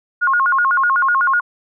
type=tone with vibrato; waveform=sine; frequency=1244.5 Hz; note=D#6; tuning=in tune; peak=-12 dBFS; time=0.21-1.41 s; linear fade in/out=20 ms; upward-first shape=square; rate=8 Hz; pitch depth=250 cents each way; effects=none